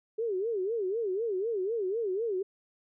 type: tone with vibrato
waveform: sine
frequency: 415.3 Hz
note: G#4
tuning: in tune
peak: -28 dBFS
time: 0.18-2.43 s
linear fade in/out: 10 ms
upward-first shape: sine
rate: 4 Hz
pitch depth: 220 cents each way
effects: none